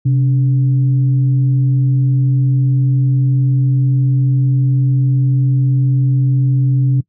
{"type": "tone with frequency modulation", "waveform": "sine", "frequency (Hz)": 130.81, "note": "C3", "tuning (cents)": 0, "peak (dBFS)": -9, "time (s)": [0.05, 7.01], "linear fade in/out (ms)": 10, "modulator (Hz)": 158, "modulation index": 0.35, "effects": ["noise-tail reverb RT60 0.1 s tail -21 dB re dry", "high-pass 80 Hz 12 dB/octave"]}